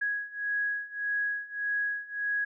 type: beating tone pair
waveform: sine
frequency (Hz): 1661.2 / 1662.9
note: G#6 / G#6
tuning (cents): 0 / +2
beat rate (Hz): 1.7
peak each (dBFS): -33 / -31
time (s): 0.01-2.45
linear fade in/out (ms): 10
effects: none